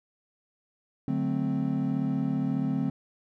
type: chord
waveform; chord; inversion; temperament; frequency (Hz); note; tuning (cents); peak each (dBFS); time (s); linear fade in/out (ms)
triangle; D dominant seventh; none; equal; 146.83 / 185 / 220 / 261.6; D3 / F#3 / A3 / C4; 0 / 0 / 0 / 0; -29 / -31 / -30 / -27; 1.08-2.9; 2
effects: none